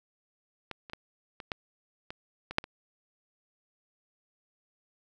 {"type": "clicks", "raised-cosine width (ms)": 0.3, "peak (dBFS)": [-21, -29, -21, -25, -16, -23, -22, -7, -26], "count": 9, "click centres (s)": [0.713, 0.898, 0.934, 1.402, 1.518, 2.105, 2.51, 2.584, 2.641], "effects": []}